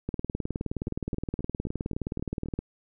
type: two click trains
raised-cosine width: 3 ms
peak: -17 / -23 dBFS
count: 49 / 7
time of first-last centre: 0.09-2.59 / 0.88-2.459 s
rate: 19.2 / 3.8 Hz
effects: none